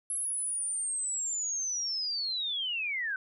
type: linear sweep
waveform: sine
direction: down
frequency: 11000 to 1496 Hz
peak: -30 dBFS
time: 0.1-3.16 s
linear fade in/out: 2 ms
effects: none